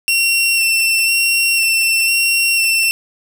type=tone with vibrato; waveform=sawtooth; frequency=2715 Hz; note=F7; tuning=50 cents flat; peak=-9 dBFS; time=0.08-2.91 s; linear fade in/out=0 ms; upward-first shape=square; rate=1 Hz; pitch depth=13 cents each way; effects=none